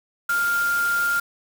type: tone in noise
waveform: sine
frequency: 1400 Hz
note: F6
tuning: 4 cents sharp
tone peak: -19 dBFS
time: 0.29-1.2 s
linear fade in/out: 5 ms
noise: white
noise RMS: -33 dBFS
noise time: 0.29-1.2 s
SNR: +11 dB
effects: none